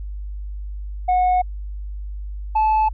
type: tone pair in turn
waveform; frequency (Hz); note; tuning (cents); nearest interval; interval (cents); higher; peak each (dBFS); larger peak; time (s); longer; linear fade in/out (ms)
sine; 730 / 868.1; F#5 / A5; -24 / -24; minor third; 300; second; -12; neither; 1.08-1.42 / 2.55-2.89; neither; 10
effects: tanh soft clip ceiling -13 dBFS + added 50 Hz sine -27 dBFS peak until 2.93 s